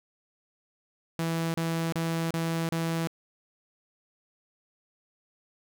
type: tone bursts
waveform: sawtooth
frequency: 164.81 Hz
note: E3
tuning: in tune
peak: -23 dBFS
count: 5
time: 1.19-3.072 s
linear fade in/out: 0 ms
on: 350 ms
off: 33 ms
effects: none

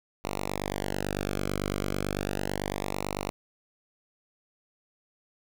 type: tone with flanger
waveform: sawtooth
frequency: 49 Hz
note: G1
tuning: in tune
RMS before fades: -32 dBFS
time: 0.24-3.3 s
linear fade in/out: 0 ms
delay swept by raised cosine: 0.61 to 1.12 ms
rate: 0.34 Hz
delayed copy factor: -1
effects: none

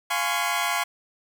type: chord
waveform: 20% pulse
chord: Db major seventh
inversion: first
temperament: equal with one note detuned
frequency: 698.5 / 830.6 / 1022.6 / 1108.7 Hz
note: F5 / Ab5 / C6 / Db6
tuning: 0 / 0 / -40 / 0 cents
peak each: -24 dBFS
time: 0.1-0.84 s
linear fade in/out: 10 ms
effects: none

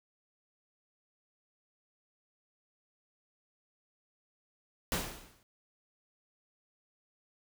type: noise with exponential decay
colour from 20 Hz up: pink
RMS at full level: -30 dBFS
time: 4.92-5.43 s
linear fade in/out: 1 ms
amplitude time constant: 110 ms
effects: none

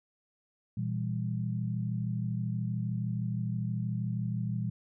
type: chord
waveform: sine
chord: E diminished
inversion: second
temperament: just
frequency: 118.67 / 164.81 / 197.78 Hz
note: Bb2 / E3 / G3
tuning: +31 / 0 / +16 cents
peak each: -32 / -36 / -36 dBFS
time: 0.77-4.7 s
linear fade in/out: 5 ms
effects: none

